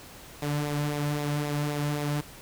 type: tone with flanger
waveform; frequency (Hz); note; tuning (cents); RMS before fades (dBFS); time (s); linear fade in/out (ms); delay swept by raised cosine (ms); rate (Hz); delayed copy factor
sawtooth; 146.83; D3; 0; -29; 0.42-2.21; 5; 0.65 to 2.65; 3.8; -0.5
effects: pink hiss -47 dBFS RMS until 2.41 s